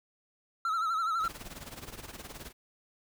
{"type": "tone with vibrato", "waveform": "triangle", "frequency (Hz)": 1318.5, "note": "E6", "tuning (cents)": 0, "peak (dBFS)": -26, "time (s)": [0.65, 1.28], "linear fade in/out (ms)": 2, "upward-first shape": "sine", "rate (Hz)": 12, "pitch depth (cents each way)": 74}
{"type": "noise with tremolo", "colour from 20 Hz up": "pink", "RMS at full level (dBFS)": -42, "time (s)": [1.19, 2.53], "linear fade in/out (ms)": 50, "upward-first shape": "sine", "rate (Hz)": 19, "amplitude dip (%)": 75}
{"effects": []}